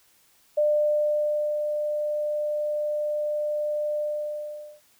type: tone with ADSR envelope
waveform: sine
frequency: 598 Hz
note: D5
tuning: 31 cents sharp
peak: -18 dBFS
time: 0.57-4.81 s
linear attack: 11 ms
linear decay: 1000 ms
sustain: -6 dB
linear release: 820 ms
effects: white hiss -61 dBFS RMS until 4.99 s